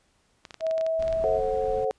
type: clicks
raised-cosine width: 0.2 ms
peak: -23 dBFS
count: 12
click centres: 0.452 / 0.508 / 0.543 / 0.608 / 0.667 / 0.711 / 0.78 / 0.811 / 0.865 / 1.025 / 1.08 / 1.127 s
type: tone with pitch glide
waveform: sine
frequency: 645 to 650.6 Hz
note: E5 to E5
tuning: -38 to -23 cents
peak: -23 dBFS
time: 0.6-1.41 s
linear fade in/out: 50 ms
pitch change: +15 cents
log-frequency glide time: 0.71-1.13 s
type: noise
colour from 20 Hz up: brown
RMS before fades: -39 dBFS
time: 0.99-1.85 s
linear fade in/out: 5 ms
type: chord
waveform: sine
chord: F# diminished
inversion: first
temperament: equal with one note detuned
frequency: 440 / 532.7 / 740 Hz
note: A4 / C5 / F#5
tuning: 0 / +31 / 0 cents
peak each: -27 / -27 / -30 dBFS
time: 1.24-1.91 s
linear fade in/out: 0 ms
effects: pink hiss -67 dBFS RMS until 1.98 s + resampled to 22050 Hz